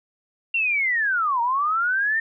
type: linear two-way sweep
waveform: sine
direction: down then up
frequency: 2765 to 917 to 1834 Hz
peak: -19 dBFS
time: 0.54-2.2 s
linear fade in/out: 5 ms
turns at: 1.41 s
effects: none